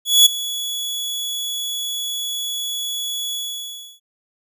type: tone with ADSR envelope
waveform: sawtooth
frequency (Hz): 3388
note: G#7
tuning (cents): +34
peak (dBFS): -3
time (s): 0.05-4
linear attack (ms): 210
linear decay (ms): 9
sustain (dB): -17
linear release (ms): 670
effects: none